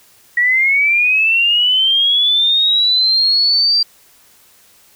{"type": "linear sweep", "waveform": "sine", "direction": "up", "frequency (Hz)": [1911, 4727], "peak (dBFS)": -10, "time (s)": [0.37, 3.83], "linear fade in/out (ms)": 5, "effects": ["white hiss -49 dBFS RMS until 4.95 s"]}